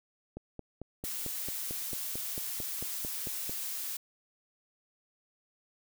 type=click train; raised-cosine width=2 ms; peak=-27 dBFS; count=15; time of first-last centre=0.37-3.495 s; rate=4.48 Hz
type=noise; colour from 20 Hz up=blue; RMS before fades=-37 dBFS; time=1.04-3.97 s; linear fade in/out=5 ms
effects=none